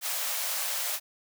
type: high-pass noise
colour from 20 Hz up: white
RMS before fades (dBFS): -31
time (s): 0.01-1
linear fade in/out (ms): 50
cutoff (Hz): 500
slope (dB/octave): 96
effects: none